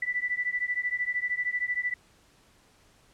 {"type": "beating tone pair", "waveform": "sine", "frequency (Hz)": [1969, 1982], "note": ["B6", "B6"], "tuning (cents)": [-6, 6], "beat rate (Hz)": 13, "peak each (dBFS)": -30, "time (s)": [0.02, 1.94], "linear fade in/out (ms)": 5, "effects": ["pink hiss -61 dBFS RMS until 3.13 s", "low-pass 10000 Hz 12 dB/octave"]}